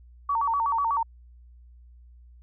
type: tone with vibrato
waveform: sine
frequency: 1018 Hz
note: C6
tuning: 48 cents flat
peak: -22 dBFS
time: 0.29-1.03 s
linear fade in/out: 5 ms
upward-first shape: square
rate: 8.1 Hz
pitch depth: 190 cents each way
effects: added 60 Hz sine -48 dBFS peak until 2.42 s